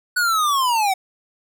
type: linear sweep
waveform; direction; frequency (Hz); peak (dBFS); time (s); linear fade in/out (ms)
square; down; 1487 to 740; -17; 0.16-0.94; 10
effects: none